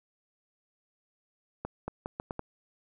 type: accelerating click train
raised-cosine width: 1 ms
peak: -20 dBFS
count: 6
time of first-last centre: 1.65-2.394 s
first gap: 230 ms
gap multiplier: 0.78
effects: none